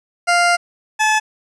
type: tone pair in turn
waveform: 20% pulse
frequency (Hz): 698.5 / 862.6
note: F5 / A5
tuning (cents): 0 / -35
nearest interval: major third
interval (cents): 365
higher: second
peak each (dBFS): -7 / -8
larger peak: first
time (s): 0.27-0.57 / 0.99-1.2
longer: first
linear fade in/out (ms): 20
effects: resampled to 22050 Hz + 8-bit